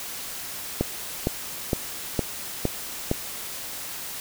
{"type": "click train", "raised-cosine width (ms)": 2, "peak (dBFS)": -8, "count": 6, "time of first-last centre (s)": [0.81, 3.114], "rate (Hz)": 2.17, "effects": ["white hiss -35 dBFS RMS until 4.2 s"]}